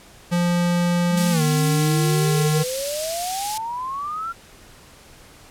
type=tone with pitch glide; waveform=square; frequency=174.6 to 152.88 Hz; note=F3 to D#3; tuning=0 to -30 cents; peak=-18 dBFS; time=0.31-2.64 s; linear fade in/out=20 ms; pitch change=-230 cents; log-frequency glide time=1.31-1.42 s
type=exponential sweep; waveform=sine; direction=up; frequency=194 to 1387 Hz; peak=-25 dBFS; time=1.1-4.33 s; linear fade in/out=20 ms
type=high-pass noise; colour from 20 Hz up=pink; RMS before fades=-29 dBFS; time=1.17-3.58 s; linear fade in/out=5 ms; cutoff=4000 Hz; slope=12 dB/octave
effects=pink hiss -47 dBFS RMS until 5.5 s + low-pass 12000 Hz 12 dB/octave